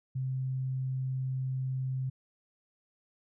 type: tone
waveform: sine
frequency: 130.81 Hz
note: C3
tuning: in tune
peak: -30 dBFS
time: 0.15-2.1 s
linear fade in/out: 10 ms
effects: none